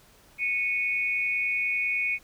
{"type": "tone pair together", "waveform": "sine", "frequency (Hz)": [2208, 2478], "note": ["C#7", "D#7"], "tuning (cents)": [-7, -8], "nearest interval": "major second", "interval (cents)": 199, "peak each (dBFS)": -27, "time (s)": [0.38, 2.19], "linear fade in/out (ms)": 50, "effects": ["pink hiss -57 dBFS RMS until 2.23 s"]}